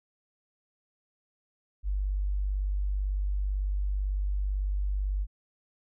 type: tone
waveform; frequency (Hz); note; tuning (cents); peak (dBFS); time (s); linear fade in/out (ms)
sine; 49; G1; 0; -26; 1.83-5.27; 50
effects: none